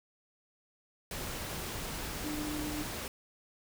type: tone in noise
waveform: sine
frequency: 300.7 Hz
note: D4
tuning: 41 cents sharp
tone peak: -36 dBFS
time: 2.24-2.83 s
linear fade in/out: 2 ms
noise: pink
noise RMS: -39 dBFS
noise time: 1.11-3.08 s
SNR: 0 dB
effects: none